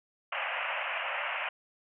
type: band-pass noise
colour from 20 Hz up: white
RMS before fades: -34 dBFS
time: 0.32-1.49 s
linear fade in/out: 5 ms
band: 540 to 2900 Hz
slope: 96 dB/octave
effects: none